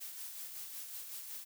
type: noise with tremolo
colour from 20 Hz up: blue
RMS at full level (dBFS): -44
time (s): 0-1.45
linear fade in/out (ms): 20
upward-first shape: sine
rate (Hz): 5.4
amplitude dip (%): 40
effects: none